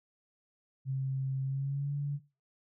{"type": "tone with pitch glide", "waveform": "sine", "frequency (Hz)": [133.7, 143.3], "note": ["C3", "D3"], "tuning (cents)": [38, -42], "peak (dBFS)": -30, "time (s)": [0.85, 2.2], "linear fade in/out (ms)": 50, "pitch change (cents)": 120, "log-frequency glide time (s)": [1.43, 1.94], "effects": ["noise-tail reverb RT60 0.3 s tail -19 dB re dry"]}